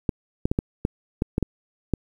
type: clicks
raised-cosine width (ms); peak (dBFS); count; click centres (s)
3; -8; 9; 0.092 / 0.455 / 0.515 / 0.589 / 0.851 / 1.221 / 1.381 / 1.427 / 1.937
effects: 8-bit